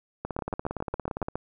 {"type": "two click trains", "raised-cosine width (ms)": 1, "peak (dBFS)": [-17, -16], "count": [19, 8], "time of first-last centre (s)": [[0.25, 1.284], [0.39, 1.356]], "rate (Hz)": [17.4, 7.25], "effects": []}